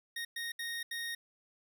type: tone bursts at uneven times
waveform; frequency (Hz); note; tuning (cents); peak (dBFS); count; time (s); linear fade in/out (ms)
25% pulse; 1861; A#6; -3; -33; 4; 0.16-0.25 / 0.36-0.52 / 0.59-0.83 / 0.91-1.15; 5
effects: none